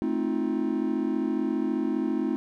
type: chord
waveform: triangle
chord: F dominant seventh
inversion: first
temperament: just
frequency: 218.3 / 261.9 / 314.3 / 349.2 Hz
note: A3 / C4 / Eb4 / F4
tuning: -13 / +2 / +18 / 0 cents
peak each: -29 / -27 / -27 / -30 dBFS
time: 0.02-2.36 s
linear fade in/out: 0 ms
effects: none